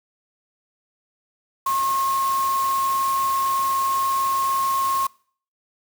sine tone in noise, 1079 Hz, C#6, 47 cents flat, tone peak -19 dBFS, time 1.66-5.07 s, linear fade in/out 5 ms, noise white, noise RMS -33 dBFS, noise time 1.66-5.07 s, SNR +11 dB, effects noise-tail reverb RT60 0.5 s tail -23 dB re dry

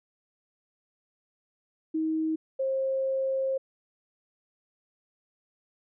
sine tone pair in turn, 317 / 533.1 Hz, D#4 / C5, +32 / +32 cents, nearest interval major sixth, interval 900 cents, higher second, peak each -25 dBFS, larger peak neither, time 1.94-2.36 / 2.59-3.58 s, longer second, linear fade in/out 10 ms, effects none

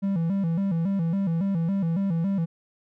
triangle tone with vibrato, 180.5 Hz, F#3, 43 cents flat, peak -20 dBFS, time 0.02-2.46 s, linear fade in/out 20 ms, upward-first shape square, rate 3.6 Hz, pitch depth 150 cents each way, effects none

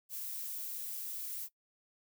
violet noise, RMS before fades -41 dBFS, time 0.09-1.49 s, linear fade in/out 50 ms, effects noise-tail reverb RT60 0.1 s tail -19 dB re dry

